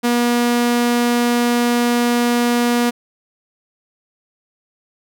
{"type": "tone", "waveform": "sawtooth", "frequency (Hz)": 240, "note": "B3", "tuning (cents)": -49, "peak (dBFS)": -10, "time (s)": [0.03, 2.91], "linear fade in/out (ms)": 20, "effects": []}